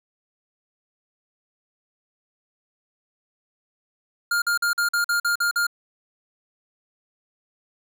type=tone bursts; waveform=square; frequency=1408 Hz; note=F6; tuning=14 cents sharp; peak=-20 dBFS; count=9; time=4.31-5.668 s; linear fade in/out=5 ms; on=110 ms; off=46 ms; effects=none